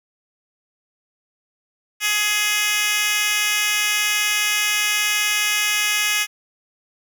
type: tone with high-pass filter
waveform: 10% pulse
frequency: 419 Hz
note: G#4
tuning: 15 cents sharp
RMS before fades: -20 dBFS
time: 2-6.27 s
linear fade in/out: 50 ms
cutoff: 2600 Hz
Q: 1.2
effects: none